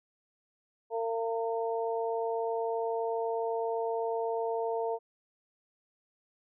harmonic tone, 227.9 Hz, A#3, 39 cents flat, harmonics 2 / 3 / 4, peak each -31 / -35 / -37 dBFS, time 0.9-4.99 s, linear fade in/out 50 ms, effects none

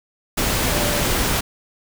sine tone in noise, 587.3 Hz, D5, in tune, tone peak -27 dBFS, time 0.71-1.03 s, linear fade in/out 10 ms, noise pink, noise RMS -20 dBFS, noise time 0.37-1.41 s, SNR -10 dB, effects none

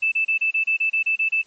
sine tone bursts, 2637 Hz, E7, in tune, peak -17 dBFS, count 11, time 0.02-1.42 s, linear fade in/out 10 ms, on 100 ms, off 30 ms, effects white hiss -57 dBFS RMS until 1.46 s + MP3 32 kbps

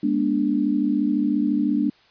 sine chord, G# diminished, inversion none, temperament equal with one note detuned, 207.7 / 242 / 293.7 Hz, G#3 / B3 / D4, 0 / -35 / 0 cents, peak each -24 / -24 / -21 dBFS, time 0.03-1.9 s, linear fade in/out 5 ms, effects white hiss -56 dBFS RMS until 2.1 s + resampled to 11025 Hz

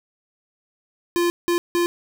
square tone bursts at uneven times, 346.6 Hz, F4, 13 cents flat, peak -18 dBFS, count 3, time 1.16-1.3 / 1.48-1.58 / 1.75-1.86 s, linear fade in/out 0 ms, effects none

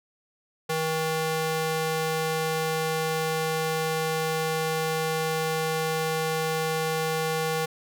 square tone with high-pass filter, 159.3 Hz, D#3, 41 cents sharp, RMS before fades -27 dBFS, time 0.69-7.66 s, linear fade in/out 10 ms, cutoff 360 Hz, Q 0.88, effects none

